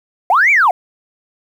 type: linear two-way sweep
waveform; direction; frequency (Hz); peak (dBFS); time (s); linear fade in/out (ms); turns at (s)
sine; up then down; 659.3 to 2382 to 659.3; -7; 0.3-0.71; 2; 0.51
effects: tanh soft clip ceiling -3 dBFS + 7-bit